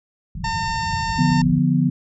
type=low-pass noise; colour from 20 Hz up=white; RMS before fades=-29 dBFS; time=0.35-1.59 s; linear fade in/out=5 ms; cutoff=190 Hz; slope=96 dB/octave
type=harmonic tone; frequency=906 Hz; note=A#5; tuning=50 cents flat; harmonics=1 / 2 / 3 / 4 / 5 / 6 / 7 / 8; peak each=-23 / -29 / -35 / -41 / -35 / -35 / -47 / -40 dBFS; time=0.44-1.42 s; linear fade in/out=5 ms
type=chord; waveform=sine; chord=B diminished; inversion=first; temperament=equal; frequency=146.83 / 174.61 / 246.9 Hz; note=D3 / F3 / B3; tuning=0 / 0 / 0 cents; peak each=-19 dBFS; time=1.18-1.9 s; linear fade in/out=10 ms
effects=none